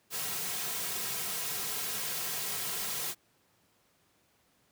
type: noise with comb filter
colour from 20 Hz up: white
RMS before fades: -35 dBFS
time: 0.1-3.15 s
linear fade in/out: 50 ms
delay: 3.4 ms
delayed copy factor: -0.6
effects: pink hiss -69 dBFS RMS until 4.71 s + high-pass 100 Hz 12 dB/octave